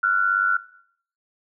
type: tone pair together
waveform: sine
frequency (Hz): 1376.9 / 1474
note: F6 / F#6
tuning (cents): -25 / -7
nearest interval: minor second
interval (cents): 118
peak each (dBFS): -19 / -20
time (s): 0.03-0.57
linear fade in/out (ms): 5
effects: noise-tail reverb RT60 0.6 s tail -17 dB re dry